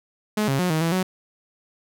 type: tone with pitch steps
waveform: sawtooth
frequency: 212.3 / 136.2 / 180.4 / 157.9 / 165.7 / 185.7 Hz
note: G#3 / C#3 / F#3 / D#3 / E3 / F#3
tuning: +38 / -30 / -44 / +26 / +9 / +7 cents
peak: -16 dBFS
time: 0.37-1.03 s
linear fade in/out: 5 ms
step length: 110 ms
effects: none